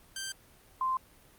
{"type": "tone pair in turn", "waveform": ["10% pulse", "sine"], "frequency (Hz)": [1568, 1042.2], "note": ["G6", "C6"], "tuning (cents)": [0, -7], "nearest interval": "perfect fifth", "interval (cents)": 707, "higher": "first", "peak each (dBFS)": -27, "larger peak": "neither", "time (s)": [[0.16, 0.32], [0.81, 0.97]], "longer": "neither", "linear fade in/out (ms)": 2, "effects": ["pink hiss -59 dBFS RMS until 1.38 s", "Opus 32 kbps"]}